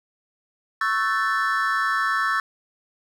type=chord; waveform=triangle; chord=F# minor seventh; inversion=second; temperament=equal with one note detuned; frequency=1108.7 / 1318.5 / 1518.1 / 1760 Hz; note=C#6 / E6 / F#6 / A6; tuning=0 / 0 / +44 / 0 cents; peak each=-24 / -23 / -27 / -23 dBFS; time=0.81-2.4 s; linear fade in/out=2 ms; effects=none